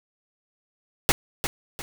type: noise with echo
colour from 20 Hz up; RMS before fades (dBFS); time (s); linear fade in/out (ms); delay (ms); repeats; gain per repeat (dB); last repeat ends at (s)
pink; -18; 1.09-1.12; 0; 350; 2; -9; 1.82
effects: none